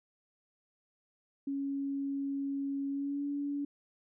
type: tone with pitch glide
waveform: sine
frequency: 277.3 to 285.3 Hz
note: C#4 to C#4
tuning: +1 to +50 cents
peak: -32 dBFS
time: 1.47-3.65 s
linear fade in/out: 5 ms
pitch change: +49 cents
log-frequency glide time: 2.89-3.25 s
effects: none